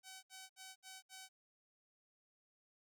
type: tone bursts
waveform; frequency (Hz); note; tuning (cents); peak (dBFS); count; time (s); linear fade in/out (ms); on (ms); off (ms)
5% pulse; 759; F#5; +44; -40; 5; 0.03-1.29; 50; 200; 65
effects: none